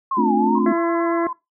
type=linear two-way sweep; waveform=sine; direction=down then up; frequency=1100 to 801 to 968 Hz; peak=-19 dBFS; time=0.11-0.59 s; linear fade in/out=5 ms; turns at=0.34 s
type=chord; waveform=sine; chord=D minor seventh; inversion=second; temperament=just; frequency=220.2 / 264.3 / 293.7 / 352.4 Hz; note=A3 / C4 / D4 / F4; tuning=+2 / +18 / 0 / +16 cents; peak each=-20 / -22 / -22 / -22 dBFS; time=0.17-0.73 s; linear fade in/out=10 ms
type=tone with vibrato; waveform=sine; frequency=1042 Hz; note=C6; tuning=7 cents flat; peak=-25 dBFS; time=0.55-1.33 s; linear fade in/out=5 ms; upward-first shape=square; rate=8.8 Hz; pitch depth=34 cents each way
type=harmonic tone; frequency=336.8 Hz; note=E4; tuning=37 cents sharp; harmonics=1 / 2 / 4 / 5 / 6; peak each=-19 / -25 / -31 / -33 / -35 dBFS; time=0.66-1.27 s; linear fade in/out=2 ms
effects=noise-tail reverb RT60 0.2 s tail -19 dB re dry